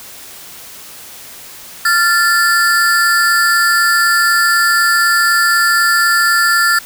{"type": "ring-modulated tone", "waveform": "square", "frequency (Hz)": 1568, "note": "G6", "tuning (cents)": 0, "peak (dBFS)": -7, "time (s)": [1.85, 6.79], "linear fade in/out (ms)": 5, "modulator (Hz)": 186, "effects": ["white hiss -34 dBFS RMS until 6.85 s"]}